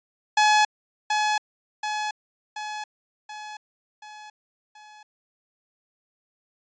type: tone with echo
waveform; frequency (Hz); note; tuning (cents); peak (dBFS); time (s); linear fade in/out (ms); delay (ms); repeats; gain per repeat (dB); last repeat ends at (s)
sawtooth; 848; G#5; +36; -12; 0.37-0.65; 5; 730; 6; -5; 5.03
effects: resampled to 16000 Hz